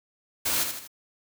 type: noise with echo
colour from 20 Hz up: white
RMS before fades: -26 dBFS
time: 0.45-0.64 s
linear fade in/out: 10 ms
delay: 79 ms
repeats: 3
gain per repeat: -6 dB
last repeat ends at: 0.877 s
effects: none